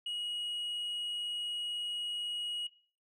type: tone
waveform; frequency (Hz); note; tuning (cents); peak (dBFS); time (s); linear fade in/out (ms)
sine; 2899; F#7; -36; -32; 0.06-2.67; 5
effects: noise-tail reverb RT60 0.4 s tail -19 dB re dry + tanh soft clip ceiling -34 dBFS